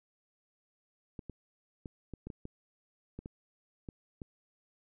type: clicks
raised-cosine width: 3 ms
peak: -29 dBFS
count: 11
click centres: 1.192 / 1.297 / 1.858 / 2.137 / 2.27 / 2.302 / 2.454 / 3.19 / 3.259 / 3.888 / 4.218 s
effects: none